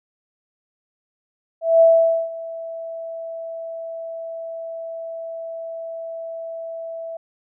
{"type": "tone with ADSR envelope", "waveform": "sine", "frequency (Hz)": 659.3, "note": "E5", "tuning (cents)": 0, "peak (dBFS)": -8, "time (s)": [1.61, 7.17], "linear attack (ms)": 200, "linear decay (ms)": 480, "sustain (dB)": -20, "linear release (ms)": 4, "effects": []}